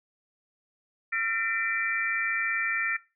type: tone cluster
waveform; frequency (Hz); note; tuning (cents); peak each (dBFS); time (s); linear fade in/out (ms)
sine; 1367 / 1810 / 2017 / 2348; F6 / A6 / B6 / D7; -37 / +48 / +36 / -1; -33 / -29 / -35 / -32; 1.12-2.97; 10
effects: noise-tail reverb RT60 0.3 s tail -20 dB re dry